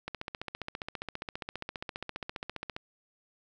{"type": "click train", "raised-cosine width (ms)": 0.3, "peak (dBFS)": -20, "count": 41, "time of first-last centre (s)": [0.08, 2.765], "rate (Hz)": 14.9, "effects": []}